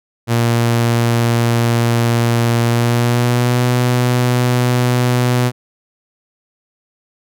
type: tone with pitch glide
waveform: sawtooth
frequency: 117.6 to 123.45 Hz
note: A#2 to B2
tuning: +16 to 0 cents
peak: -8 dBFS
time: 0.27-5.52 s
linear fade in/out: 50 ms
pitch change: +84 cents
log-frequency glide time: 2.64-3.65 s
effects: none